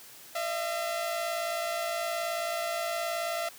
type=tone pair together; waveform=sawtooth; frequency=617.1 / 676 Hz; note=D#5 / E5; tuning=-14 / +43 cents; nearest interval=major second; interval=157 cents; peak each=-33 / -27 dBFS; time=0.35-3.49 s; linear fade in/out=5 ms; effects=white hiss -50 dBFS RMS until 3.58 s + high-pass 80 Hz 12 dB/octave